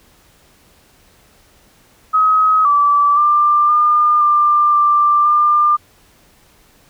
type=tone with pitch steps; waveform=sine; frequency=1270 / 1158 / 1188 / 1207 / 1191 / 1182 / 1197 Hz; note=D#6 / D6 / D6 / D6 / D6 / D6 / D6; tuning=+35 / -25 / +20 / +47 / +24 / +11 / +33 cents; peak=-9 dBFS; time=2.13-5.77 s; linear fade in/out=20 ms; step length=520 ms; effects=pink hiss -51 dBFS RMS until 6.89 s